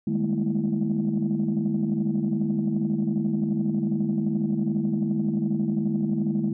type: tone cluster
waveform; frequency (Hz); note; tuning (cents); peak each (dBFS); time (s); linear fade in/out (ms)
sine; 153.1 / 199.1 / 211 / 233.6 / 330.4; D#3 / G3 / G#3 / A#3 / E4; -28 / +27 / +28 / +4 / +4; -29 / -29 / -24 / -30 / -30; 0.07-6.53; 5
effects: tanh soft clip ceiling -15 dBFS